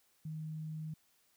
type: tone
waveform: sine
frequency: 156.4 Hz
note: D#3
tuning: 9 cents sharp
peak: -39 dBFS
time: 0.25-0.94 s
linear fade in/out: 5 ms
effects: white hiss -72 dBFS RMS until 1.36 s